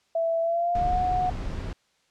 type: tone with pitch glide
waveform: sine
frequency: 662 to 730.3 Hz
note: E5 to F#5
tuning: +7 to -23 cents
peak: -22 dBFS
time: 0.15-1.3 s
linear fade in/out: 5 ms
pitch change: +170 cents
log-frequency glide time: 0.41-0.98 s
type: noise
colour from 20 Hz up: brown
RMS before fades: -31 dBFS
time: 0.75-1.73 s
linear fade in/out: 2 ms
effects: white hiss -67 dBFS RMS until 2.1 s + low-pass 6000 Hz 12 dB/octave